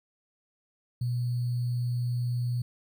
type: tone with sample-and-hold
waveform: sine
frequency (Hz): 122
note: B2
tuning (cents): -21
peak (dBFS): -26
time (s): 1.01-2.62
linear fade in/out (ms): 5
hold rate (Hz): 4410
effects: none